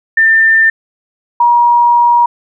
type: tone pair in turn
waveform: sine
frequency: 1793 / 953.7 Hz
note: A6 / A#5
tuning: +32 / +39 cents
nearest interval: major seventh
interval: 1093 cents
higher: first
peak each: -5 dBFS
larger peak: neither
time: 0.17-0.7 / 1.4-2.26 s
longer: second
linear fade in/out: 5 ms
effects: none